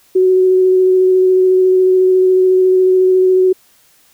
sine tone with vibrato, 371.9 Hz, F#4, 9 cents sharp, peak -7 dBFS, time 0.15-3.53 s, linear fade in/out 10 ms, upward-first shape square, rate 14 Hz, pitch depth 9 cents each way, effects white hiss -51 dBFS RMS until 4.13 s

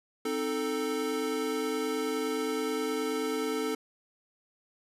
square chord, A diminished, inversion first, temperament equal, 261.6 / 311.1 / 440 Hz, C4 / Eb4 / A4, 0 / 0 / 0 cents, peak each -36 / -36 / -32 dBFS, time 0.25-3.75 s, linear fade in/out 5 ms, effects resampled to 32000 Hz + 11-bit

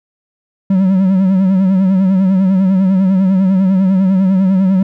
triangle tone with vibrato, 189.8 Hz, F#3, 44 cents sharp, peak -6 dBFS, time 0.7-4.83 s, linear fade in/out 5 ms, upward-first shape triangle, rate 10 Hz, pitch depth 73 cents each way, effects none

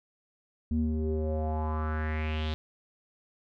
square tone with low-pass filter sweep, 77.78 Hz, D#2, in tune, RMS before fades -30 dBFS, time 0.71-2.54 s, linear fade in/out 0 ms, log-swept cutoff 210 to 3800 Hz, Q 4.3, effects none

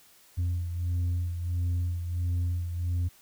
sine beating tone pair, 87.31 / 88.81 Hz, F2 / F2, 0 / +30 cents, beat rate 1.5 Hz, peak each -25 / -32 dBFS, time 0.37-3.09 s, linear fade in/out 20 ms, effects tanh soft clip ceiling -24 dBFS + white hiss -58 dBFS RMS until 3.21 s

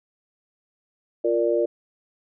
sine chord, Bb major, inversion second, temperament equal, 349.2 / 466.2 / 587.3 Hz, F4 / Bb4 / D5, 0 / 0 / 0 cents, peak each -23 dBFS, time 1.24-1.66 s, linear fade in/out 10 ms, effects none

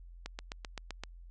click train, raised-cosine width 0.2 ms, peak -22 dBFS, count 7, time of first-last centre 0.26-1.036 s, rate 7.73 Hz, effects added 43 Hz sine -48 dBFS peak until 1.3 s + resampled to 24000 Hz

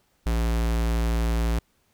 square tone, 57 Hz, A#1, 38 cents flat, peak -22 dBFS, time 0.26-1.59 s, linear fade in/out 5 ms, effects pink hiss -67 dBFS RMS until 1.93 s

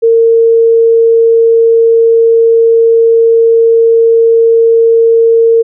sine tone, 457.5 Hz, A#4, 32 cents flat, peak -3 dBFS, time 0.02-5.63 s, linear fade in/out 20 ms, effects none

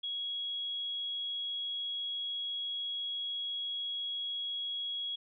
sine tone, 3322 Hz, G#7, in tune, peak -34 dBFS, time 0.03-5.16 s, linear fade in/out 10 ms, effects none

